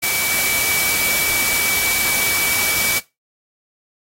sine tone in noise, 2292 Hz, D7, 43 cents flat, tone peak -21 dBFS, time 0.02-3 s, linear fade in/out 20 ms, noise white, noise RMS -20 dBFS, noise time 0.02-3 s, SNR -4 dB, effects noise-tail reverb RT60 0.2 s tail -17 dB re dry + AAC 48 kbps

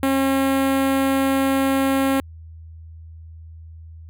sawtooth tone with notch filter, 270 Hz, C#4, 45 cents flat, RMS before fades -19 dBFS, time 0.03-2.2 s, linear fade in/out 0 ms, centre 5500 Hz, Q 0.82, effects added 81 Hz sine -37 dBFS peak until 4.09 s

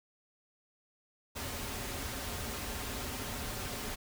pink noise with comb filter, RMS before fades -39 dBFS, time 1.35-3.96 s, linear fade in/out 20 ms, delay 6.1 ms, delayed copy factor -0.5, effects none

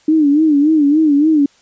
sine tone with vibrato, 300 Hz, D4, 37 cents sharp, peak -8 dBFS, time 0.08-1.46 s, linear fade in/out 5 ms, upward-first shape sine, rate 3.5 Hz, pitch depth 110 cents each way, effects white hiss -52 dBFS RMS until 1.61 s + resampled to 16000 Hz

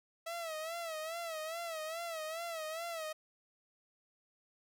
sawtooth tone with vibrato, 652 Hz, E5, 19 cents flat, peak -35 dBFS, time 0.26-3.13 s, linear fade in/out 10 ms, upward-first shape sine, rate 2.4 Hz, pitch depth 88 cents each way, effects none

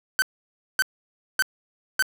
45% pulse tone bursts, 1533 Hz, G6, 39 cents flat, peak -17 dBFS, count 4, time 0.19-2.024 s, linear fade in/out 0 ms, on 31 ms, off 570 ms, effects none

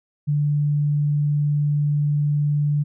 sine tone, 146.83 Hz, D3, in tune, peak -17 dBFS, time 0.27-2.84 s, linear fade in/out 20 ms, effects none

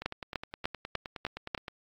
two click trains, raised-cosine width 0.3 ms, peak -14 / -22 dBFS, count 6 / 17, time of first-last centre 0.06-1.548 / 0.02-1.681 s, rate 3.36 / 9.63 Hz, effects AAC 64 kbps

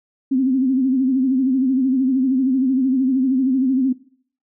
sine tone with vibrato, 261.6 Hz, C4, in tune, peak -14 dBFS, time 0.31-3.93 s, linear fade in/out 10 ms, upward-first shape sine, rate 13 Hz, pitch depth 75 cents each way, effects noise-tail reverb RT60 0.5 s tail -18 dB re dry

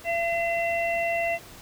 harmonic tone, 678 Hz, E5, 49 cents sharp, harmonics 1 / 3 / 4, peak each -25 / -30 / -31 dBFS, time 0.04-1.39 s, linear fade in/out 50 ms, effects pink hiss -46 dBFS RMS until 1.61 s

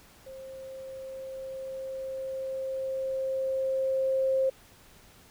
sine tone with level ramp, 530 Hz, C5, 22 cents sharp, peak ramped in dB -41 to -22 dBFS, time 0.26-4.5 s, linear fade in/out 10 ms, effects pink hiss -56 dBFS RMS until 5.3 s

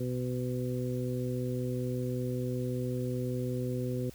harmonic tone, 125.3 Hz, B2, 25 cents sharp, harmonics 1 / 2 / 3 / 4, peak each -33 / -36 / -38 / -39 dBFS, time 0-4.1 s, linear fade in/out 5 ms, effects added 60 Hz sine -54 dBFS peak until 4.14 s + white hiss -56 dBFS RMS until 4.14 s

